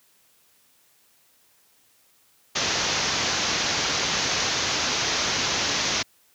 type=low-pass noise; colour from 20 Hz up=white; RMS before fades=-25 dBFS; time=2.55-6.03 s; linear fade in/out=10 ms; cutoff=6600 Hz; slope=96 dB/octave; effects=white hiss -61 dBFS RMS until 6.34 s + high-pass 60 Hz 12 dB/octave